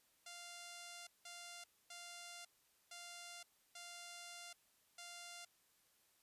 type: tone bursts at uneven times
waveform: 5% pulse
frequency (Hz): 697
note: F5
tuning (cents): -4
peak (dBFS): -40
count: 6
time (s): 0.26-1.07 / 1.25-1.64 / 1.9-2.45 / 2.91-3.43 / 3.75-4.53 / 4.98-5.45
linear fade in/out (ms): 5
effects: white hiss -75 dBFS RMS until 6.22 s + resampled to 32000 Hz